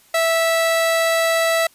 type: tone pair together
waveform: 35% pulse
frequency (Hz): 659.3 / 1960.9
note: E5 / B6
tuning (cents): 0 / -13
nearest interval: octave + perfect fifth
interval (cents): 1887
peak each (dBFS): -15 / -20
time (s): 0.14-1.67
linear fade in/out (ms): 5
effects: white hiss -53 dBFS RMS until 1.74 s + resampled to 32000 Hz